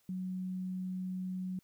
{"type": "tone", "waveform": "sine", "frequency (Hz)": 185, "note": "F#3", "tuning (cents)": 0, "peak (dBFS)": -35, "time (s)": [0.09, 1.59], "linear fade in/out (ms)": 2, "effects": ["white hiss -72 dBFS RMS until 1.63 s"]}